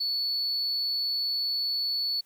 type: tone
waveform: sine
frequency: 4435 Hz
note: C#8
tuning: in tune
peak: -24 dBFS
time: 0-2.21 s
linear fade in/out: 10 ms
effects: tanh soft clip ceiling -24 dBFS + white hiss -66 dBFS RMS until 2.25 s